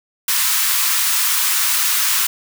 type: high-pass noise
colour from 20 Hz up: white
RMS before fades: -17 dBFS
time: 0.28-2.27 s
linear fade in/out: 5 ms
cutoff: 960 Hz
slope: 48 dB/octave
effects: none